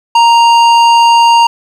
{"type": "tone", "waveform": "square", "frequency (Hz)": 932.3, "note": "A#5", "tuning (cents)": 0, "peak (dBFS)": -4, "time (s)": [0.15, 1.47], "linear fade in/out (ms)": 5, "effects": ["low-pass 5000 Hz 12 dB/octave", "7-bit"]}